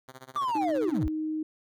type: tone with tremolo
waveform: 5% pulse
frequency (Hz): 130.81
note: C3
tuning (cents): 0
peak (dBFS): -31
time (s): 0.08-1.03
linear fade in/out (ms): 2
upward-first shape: sine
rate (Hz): 15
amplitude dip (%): 95
type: linear sweep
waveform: triangle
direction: down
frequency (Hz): 1197 to 36.71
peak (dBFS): -24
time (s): 0.36-1.08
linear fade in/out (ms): 0
type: tone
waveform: sine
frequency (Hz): 311.5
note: D#4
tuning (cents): +2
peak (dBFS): -28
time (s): 0.55-1.43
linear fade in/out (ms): 5
effects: none